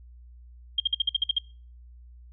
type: tone bursts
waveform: sine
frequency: 3215 Hz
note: G7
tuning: 43 cents sharp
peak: -19 dBFS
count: 9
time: 0.78-1.385 s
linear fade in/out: 5 ms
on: 21 ms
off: 52 ms
effects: noise-tail reverb RT60 0.4 s tail -23 dB re dry + added 60 Hz sine -46 dBFS peak until 2.32 s